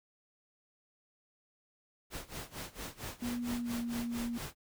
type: noise with tremolo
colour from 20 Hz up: pink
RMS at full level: -41 dBFS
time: 2.1-4.55 s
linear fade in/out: 50 ms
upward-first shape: sine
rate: 4.4 Hz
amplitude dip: 90%
type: tone with pitch glide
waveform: sine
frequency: 241 to 236.3 Hz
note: B3 to A#3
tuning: -42 to +24 cents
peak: -34 dBFS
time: 3.22-4.38 s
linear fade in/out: 5 ms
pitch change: -34 cents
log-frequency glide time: 3.53-3.77 s
effects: none